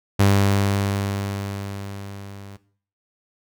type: tone with level ramp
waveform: sawtooth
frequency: 99.5 Hz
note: G2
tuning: 26 cents sharp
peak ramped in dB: -9 to -34 dBFS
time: 0.19-2.57 s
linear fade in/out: 10 ms
effects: noise-tail reverb RT60 0.5 s tail -17 dB re dry